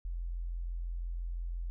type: tone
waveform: sine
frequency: 42.94 Hz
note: F1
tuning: 29 cents flat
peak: -34 dBFS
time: 0.05-1.7 s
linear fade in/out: 0 ms
effects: none